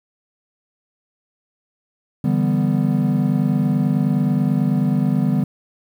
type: chord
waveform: triangle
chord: E minor seventh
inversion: third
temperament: equal with one note detuned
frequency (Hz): 146.83 / 166.54 / 196 / 246.9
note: D3 / E3 / G3 / B3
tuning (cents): 0 / +18 / 0 / 0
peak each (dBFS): -18 / -22 / -18 / -19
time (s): 2.24-5.44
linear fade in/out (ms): 5
effects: 8-bit